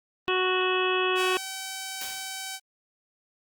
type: harmonic tone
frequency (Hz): 370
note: F#4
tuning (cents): 0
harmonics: 1 / 2 / 3 / 4 / 5 / 7 / 8 / 9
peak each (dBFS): -26 / -35 / -29 / -34 / -36 / -30 / -35 / -35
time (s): 0.28-1.37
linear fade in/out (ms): 0
type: tone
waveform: 5% pulse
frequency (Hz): 767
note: G5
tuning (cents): -38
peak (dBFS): -22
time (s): 1.15-2.6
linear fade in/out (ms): 50
type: noise with exponential decay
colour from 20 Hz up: white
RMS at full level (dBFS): -35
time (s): 2.01-2.47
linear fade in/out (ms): 1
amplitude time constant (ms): 99
effects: Opus 32 kbps